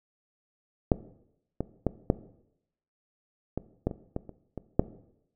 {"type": "clicks", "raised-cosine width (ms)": 2, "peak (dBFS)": [-6, -15, -11, -7, -16, -12, -23, -17, -28, -22, -6], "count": 11, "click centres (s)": [0.918, 1.606, 1.867, 2.101, 3.576, 3.87, 3.912, 4.164, 4.293, 4.577, 4.795], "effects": ["noise-tail reverb RT60 0.8 s tail -17 dB re dry"]}